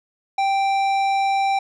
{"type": "tone with tanh clipping", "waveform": "sine", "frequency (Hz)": 784, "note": "G5", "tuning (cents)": 0, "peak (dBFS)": -19, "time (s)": [0.38, 1.59], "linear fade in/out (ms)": 5, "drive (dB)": 13, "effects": []}